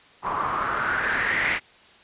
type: noise with low-pass filter sweep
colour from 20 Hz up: white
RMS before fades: -25 dBFS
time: 0.22-1.6 s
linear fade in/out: 50 ms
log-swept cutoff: 1000 to 2200 Hz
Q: 5.7
effects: white hiss -52 dBFS RMS until 2.03 s + resampled to 8000 Hz